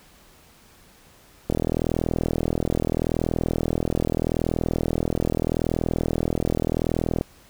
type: click train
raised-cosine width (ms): 2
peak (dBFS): -9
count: 234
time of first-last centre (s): 1.5-7.211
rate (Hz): 40.8
effects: pink hiss -53 dBFS RMS until 7.49 s